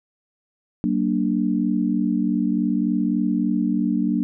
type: chord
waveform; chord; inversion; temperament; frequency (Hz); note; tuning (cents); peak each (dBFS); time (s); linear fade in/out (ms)
sine; Gb augmented; none; equal with one note detuned; 189.76 / 233.1 / 293.7; Gb3 / Bb3 / D4; +44 / 0 / 0; -23 / -22 / -23; 0.84-4.23; 0
effects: none